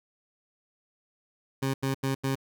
20% pulse tone bursts, 134.8 Hz, C#3, 48 cents flat, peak -21 dBFS, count 4, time 1.62-2.355 s, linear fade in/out 10 ms, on 120 ms, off 85 ms, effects none

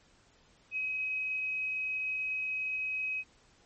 sine tone, 2537 Hz, D#7, 33 cents sharp, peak -31 dBFS, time 0.71-3.24 s, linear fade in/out 50 ms, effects pink hiss -64 dBFS RMS until 3.65 s + MP3 32 kbps

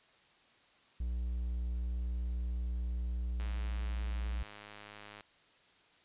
triangle tone, 60.1 Hz, B1, 46 cents flat, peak -31 dBFS, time 1-4.43 s, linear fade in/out 5 ms
click train, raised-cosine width 0.3 ms, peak -33 dBFS, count 189, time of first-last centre 3.4-5.208 s, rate 104 Hz
effects white hiss -65 dBFS RMS until 6.04 s + resampled to 8000 Hz

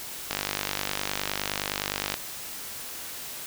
click train, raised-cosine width 0.2 ms, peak -9 dBFS, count 92, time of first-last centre 0.31-2.141 s, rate 49.7 Hz, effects white hiss -38 dBFS RMS until 3.46 s

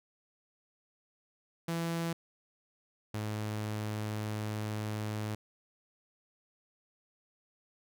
sawtooth tone pair in turn, 167.1 / 106.77 Hz, E3 / G#2, +24 / +48 cents, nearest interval minor sixth, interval 776 cents, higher first, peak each -28 / -30 dBFS, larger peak first, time 1.68-2.13 / 3.14-5.35 s, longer second, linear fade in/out 5 ms, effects none

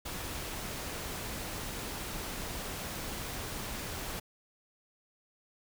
pink noise, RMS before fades -39 dBFS, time 0.05-4.2 s, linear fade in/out 10 ms, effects none

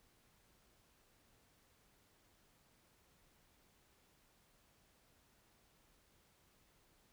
silence, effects pink hiss -72 dBFS RMS until 7.12 s

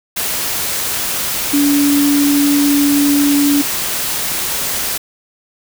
sine tone in noise, 286.4 Hz, D4, 43 cents flat, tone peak -10 dBFS, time 1.53-3.62 s, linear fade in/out 10 ms, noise white, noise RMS -19 dBFS, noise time 0.16-4.98 s, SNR +6 dB, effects none

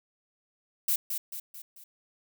violet noise with echo, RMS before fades -26 dBFS, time 0.88-0.96 s, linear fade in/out 5 ms, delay 220 ms, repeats 4, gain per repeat -6 dB, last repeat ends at 1.84 s, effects none

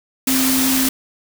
sine tone in noise, 262.9 Hz, C4, 8 cents sharp, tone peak -17 dBFS, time 0.27-0.89 s, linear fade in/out 5 ms, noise white, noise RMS -19 dBFS, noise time 0.27-0.89 s, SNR -1 dB, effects none

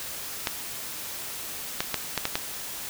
clicks, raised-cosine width 0.2 ms, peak -7 dBFS, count 6, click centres 0.472 / 1.805 / 1.943 / 2.177 / 2.254 / 2.355 s, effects white hiss -36 dBFS RMS until 2.89 s

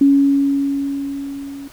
sine tone with level ramp, 278.6 Hz, C#4, 9 cents sharp, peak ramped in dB -7 to -29 dBFS, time 0.01-1.68 s, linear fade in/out 5 ms, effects pink hiss -44 dBFS RMS until 1.72 s

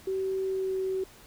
sine tone with pitch glide, 382 to 378.9 Hz, G4 to F#4, -45 to +41 cents, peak -27 dBFS, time 0.07-1.04 s, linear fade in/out 5 ms, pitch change -14 cents, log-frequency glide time 0.46-0.74 s, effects pink hiss -53 dBFS RMS until 1.26 s

